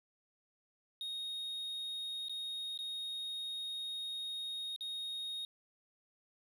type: tone with dropouts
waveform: triangle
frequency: 3729 Hz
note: A#7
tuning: in tune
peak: -37 dBFS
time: 1.01-5.45 s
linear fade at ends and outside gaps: 1 ms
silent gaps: 2.284-2.295 / 2.776-2.789 / 4.762-4.808 s
effects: 12-bit